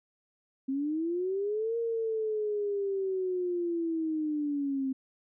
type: linear two-way sweep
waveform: sine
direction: up then down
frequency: 262.4 to 466.2 to 262.4 Hz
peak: -28 dBFS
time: 0.68-4.93 s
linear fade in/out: 10 ms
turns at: 1.77 s
effects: none